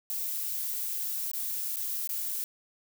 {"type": "noise with dropouts", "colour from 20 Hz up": "violet", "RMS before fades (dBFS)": -33, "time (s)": [0.1, 2.44], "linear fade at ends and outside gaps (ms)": 0, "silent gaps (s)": [[1.315, 1.334], [1.76, 1.768], [2.074, 2.092]], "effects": []}